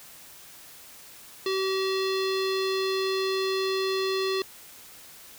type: tone with low-pass filter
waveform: square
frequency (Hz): 382.6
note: G4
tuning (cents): -42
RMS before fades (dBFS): -27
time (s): 1.46-4.42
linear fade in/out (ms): 2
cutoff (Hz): 4200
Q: 3.7
effects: white hiss -48 dBFS RMS until 5.38 s